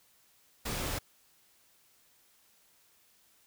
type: noise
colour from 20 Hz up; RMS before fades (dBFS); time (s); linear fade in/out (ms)
pink; -35; 0.65-0.99; 10
effects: white hiss -66 dBFS RMS until 3.46 s